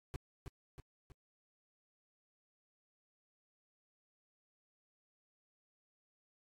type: noise with echo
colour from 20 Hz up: brown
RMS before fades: -40 dBFS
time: 0.14-0.16 s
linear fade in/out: 0 ms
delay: 320 ms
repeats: 3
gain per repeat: -5 dB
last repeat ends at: 1.12 s
effects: AAC 48 kbps